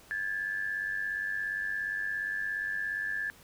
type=tone pair together; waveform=sine; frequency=1634 / 1731.2 Hz; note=G#6 / A6; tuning=-29 / -29 cents; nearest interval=minor second; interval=100 cents; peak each=-36 / -32 dBFS; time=0.11-3.3 s; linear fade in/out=0 ms; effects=pink hiss -56 dBFS RMS until 3.43 s